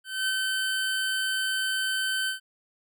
25% pulse tone with ADSR envelope, 1536 Hz, G6, 36 cents flat, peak -20 dBFS, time 0.04-2.4 s, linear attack 240 ms, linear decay 32 ms, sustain -2 dB, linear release 120 ms, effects none

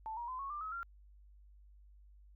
sine tone with pitch steps, 880 / 948.6 / 1022.6 / 1102.3 / 1188.3 / 1281 / 1380.9 Hz, A5 / A#5 / C6 / C#6 / D6 / E6 / F6, 0 / +30 / -40 / -10 / +20 / -50 / -20 cents, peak -39 dBFS, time 0.06-0.83 s, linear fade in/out 0 ms, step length 110 ms, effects added 50 Hz sine -57 dBFS peak until 2.35 s

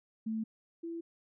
sine tone pair in turn, 221 / 334.4 Hz, A3 / E4, +8 / +25 cents, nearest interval perfect fifth, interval 717 cents, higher second, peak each -32 / -37 dBFS, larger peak first, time 0.26-0.44 / 0.83-1.01 s, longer neither, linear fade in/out 10 ms, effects none

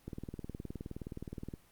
click train, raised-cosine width 3 ms, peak -28 dBFS, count 29, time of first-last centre 0.08-1.538 s, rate 19.2 Hz, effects pink hiss -65 dBFS RMS until 1.71 s + Opus 24 kbps

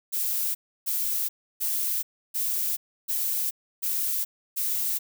violet noise bursts, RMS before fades -27 dBFS, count 7, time 0.12-4.99 s, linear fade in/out 20 ms, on 430 ms, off 310 ms, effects none

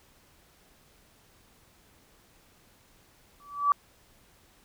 sine tone with exponential growth, 1152 Hz, D6, 34 cents flat, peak -16 dBFS, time 3.4-3.72 s, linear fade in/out 1 ms, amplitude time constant 69 ms, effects pink hiss -61 dBFS RMS until 4.64 s

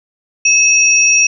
sine tone pair together, 2600 / 5694 Hz, E7 / F8, -24 / +33 cents, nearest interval octave + major second, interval 1357 cents, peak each -10 dBFS, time 0.45-1.27 s, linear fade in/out 5 ms, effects none

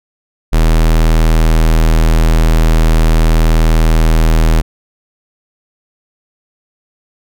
square tone, 40.2 Hz, E1, 43 cents flat, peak -7 dBFS, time 0.52-4.62 s, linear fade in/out 20 ms, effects none

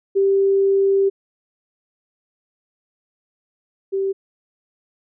sine tone pair in turn, 392 / 388.8 Hz, G4 / G4, 0 / -14 cents, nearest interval unison, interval 14 cents, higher first, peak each -13 / -18 dBFS, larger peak first, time 0.15-1.1 / 3.92-4.13 s, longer first, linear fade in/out 20 ms, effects none

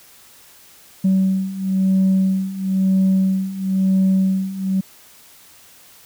sine beating tone pair, 189.7 / 190.7 Hz, F#3 / G3, +43 / -47 cents, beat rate 1 Hz, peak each -18 / -15 dBFS, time 1.04-4.81 s, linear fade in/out 10 ms, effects tanh soft clip ceiling -10 dBFS + white hiss -47 dBFS RMS until 6.05 s

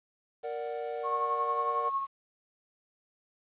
triangle chord, Bb augmented, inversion none, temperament equal, 466.2 / 587.3 / 740 Hz, Bb4 / D5 / F#5, 0 / 0 / 0 cents, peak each -34 / -37 / -37 dBFS, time 0.43-1.9 s, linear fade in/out 20 ms
sine tone with tremolo, 1092 Hz, C#6, 26 cents flat, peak -26 dBFS, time 1.03-2.07 s, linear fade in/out 50 ms, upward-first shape sine, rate 11 Hz, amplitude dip 50%
effects resampled to 8000 Hz + 10-bit

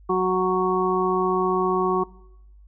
harmonic tone, 185 Hz, F#3, in tune, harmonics 1 / 2 / 4 / 5 / 6, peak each -28 / -21 / -29 / -31 / -24 dBFS, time 0.09-2.04 s, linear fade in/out 10 ms, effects noise-tail reverb RT60 0.9 s tail -22 dB re dry + added 50 Hz sine -46 dBFS peak until 2.67 s

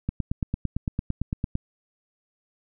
click train, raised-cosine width 5 ms, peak -13 dBFS, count 14, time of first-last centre 0.09-1.554 s, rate 8.88 Hz, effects none

